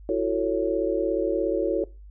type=chord; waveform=sine; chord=F# minor seventh; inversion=third; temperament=just; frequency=333 / 370 / 444 / 555 Hz; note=E4 / F#4 / A4 / C#5; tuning=+18 / 0 / +16 / +2 cents; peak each=-27 dBFS; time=0.09-1.84 s; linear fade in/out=2 ms; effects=noise-tail reverb RT60 0.3 s tail -22 dB re dry + added 50 Hz sine -42 dBFS peak until 2.1 s